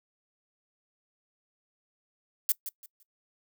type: noise with echo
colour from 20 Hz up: violet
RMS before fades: -24 dBFS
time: 2.49-2.52 s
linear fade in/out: 2 ms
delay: 170 ms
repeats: 3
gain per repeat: -12 dB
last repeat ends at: 3.03 s
effects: noise-tail reverb RT60 0.1 s tail -22 dB re dry